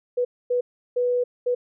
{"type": "tone bursts at uneven times", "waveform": "sine", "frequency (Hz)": 491.7, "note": "B4", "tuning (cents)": -8, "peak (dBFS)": -19, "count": 4, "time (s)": [[0.17, 0.25], [0.5, 0.61], [0.96, 1.24], [1.46, 1.55]], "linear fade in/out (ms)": 10, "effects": []}